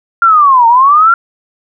sine linear two-way sweep, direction down then up, 1396.9 to 906 to 1396.9 Hz, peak -3 dBFS, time 0.22-1.14 s, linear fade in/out 2 ms, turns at 0.67 s, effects none

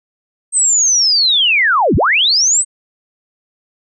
sine linear two-way sweep, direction down then up, 8372 to 47.67 to 8372 Hz, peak -9 dBFS, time 0.52-2.65 s, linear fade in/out 50 ms, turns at 1.96 s, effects none

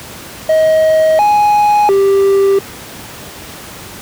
triangle tone with pitch steps, 632 / 833 / 393 Hz, D#5 / G#5 / G4, +27 / +5 / +4 cents, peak -5 dBFS, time 0.49-2.59 s, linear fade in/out 5 ms, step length 700 ms, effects pink hiss -30 dBFS RMS until 4.01 s + high-pass 80 Hz 12 dB/octave

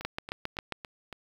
two click trains, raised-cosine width 0.3 ms, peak -24 / -16 dBFS, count 5 / 6, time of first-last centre 0.01-1.127 / 0.05-0.723 s, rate 3.58 / 7.43 Hz, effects 7-bit

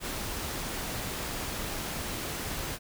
pink noise, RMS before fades -35 dBFS, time 0-2.79 s, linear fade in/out 50 ms, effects none

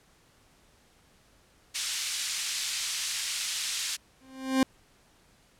white band-pass noise, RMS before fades -32 dBFS, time 1.74-3.97 s, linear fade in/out 20 ms, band 2400 to 7300 Hz, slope 12 dB/octave
40% pulse tone with exponential growth, 263.6 Hz, C4, 13 cents sharp, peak -17 dBFS, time 4.21-4.63 s, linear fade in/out 2 ms, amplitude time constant 91 ms
effects pink hiss -62 dBFS RMS until 5.59 s + low-pass 11000 Hz 12 dB/octave

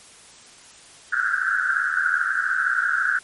white band-pass noise, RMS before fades -22 dBFS, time 1.12-3.19 s, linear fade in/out 5 ms, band 1400 to 1600 Hz, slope 96 dB/octave, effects white hiss -47 dBFS RMS until 3.23 s + MP3 48 kbps

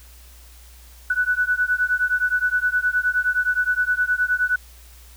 sine beating tone pair, 1480 / 1489.6 Hz, F#6 / F#6, 0 / +11 cents, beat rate 9.6 Hz, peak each -21 dBFS, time 1.1-4.56 s, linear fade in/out 5 ms, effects added 60 Hz sine -44 dBFS peak until 5.16 s + white hiss -50 dBFS RMS until 5.16 s

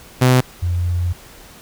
sawtooth / sine tone pair in turn, 127.2 / 87.84 Hz, C3 / F2, -48 / +11 cents, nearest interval tritone, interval 641 cents, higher first, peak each -6 / -16 dBFS, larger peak first, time 0.21-0.41 / 0.62-1.13 s, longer second, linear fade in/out 10 ms, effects pink hiss -42 dBFS RMS until 1.61 s

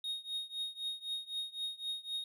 triangle tone with tremolo, 3729 Hz, A#7, in tune, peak -32 dBFS, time 0.04-2.24 s, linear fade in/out 2 ms, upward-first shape triangle, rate 3.9 Hz, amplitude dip 95%, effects none

